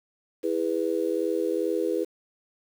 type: chord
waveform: sine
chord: E major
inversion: none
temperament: just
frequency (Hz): 329.6 / 412 / 494.4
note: E4 / G#4 / B4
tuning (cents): 0 / -14 / +2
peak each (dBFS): -28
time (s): 0.43-2.05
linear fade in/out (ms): 20
effects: 8-bit